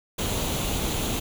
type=noise with comb filter; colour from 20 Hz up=pink; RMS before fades=-27 dBFS; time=0.18-1.2 s; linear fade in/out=10 ms; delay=0.29 ms; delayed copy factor=+0.5; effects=none